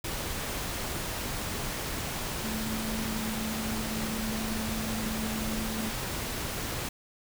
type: tone in noise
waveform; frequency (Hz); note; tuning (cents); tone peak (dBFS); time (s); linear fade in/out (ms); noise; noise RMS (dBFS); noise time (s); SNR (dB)
sine; 219.7; A3; -2; -33; 2.44-5.9; 5; pink; -34; 0.04-6.89; -2
effects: none